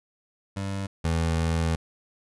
25% pulse tone pair in turn, 98 / 82.08 Hz, G2 / E2, 0 / -7 cents, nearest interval minor third, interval 307 cents, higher first, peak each -25 / -19 dBFS, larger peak second, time 0.56-0.87 / 1.04-1.76 s, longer second, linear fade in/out 10 ms, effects resampled to 24000 Hz

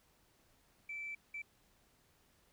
sine tone bursts at uneven times, 2325 Hz, D7, 18 cents flat, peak -40 dBFS, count 2, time 0.89-1.15 / 1.34-1.42 s, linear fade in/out 5 ms, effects tanh soft clip ceiling -36 dBFS + pink hiss -71 dBFS RMS until 2.52 s

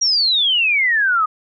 sine exponential sweep, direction down, 5770 to 1226 Hz, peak -13 dBFS, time 0.01-1.26 s, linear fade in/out 10 ms, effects none

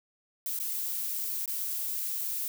violet noise with dropouts, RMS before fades -33 dBFS, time 0.46-2.48 s, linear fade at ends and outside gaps 1 ms, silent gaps 0.59-0.599 / 1.458-1.477 s, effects none

